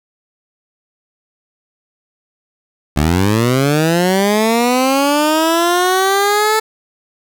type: linear sweep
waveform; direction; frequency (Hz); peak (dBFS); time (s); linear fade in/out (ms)
15% pulse; up; 69.9 to 440.3; -5; 2.96-6.6; 10
effects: none